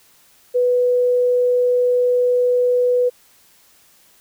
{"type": "tone", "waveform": "sine", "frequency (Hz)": 493.9, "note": "B4", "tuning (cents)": 0, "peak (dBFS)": -13, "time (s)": [0.54, 3.1], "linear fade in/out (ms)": 20, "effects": ["white hiss -53 dBFS RMS until 4.2 s"]}